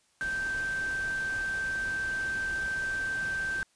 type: tone in noise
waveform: sine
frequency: 1560 Hz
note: G6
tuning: 9 cents flat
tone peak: -29 dBFS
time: 0.21-3.63 s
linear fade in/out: 0 ms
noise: pink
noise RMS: -43 dBFS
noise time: 0.21-3.63 s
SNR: +11 dB
effects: white hiss -68 dBFS RMS until 3.75 s + resampled to 22050 Hz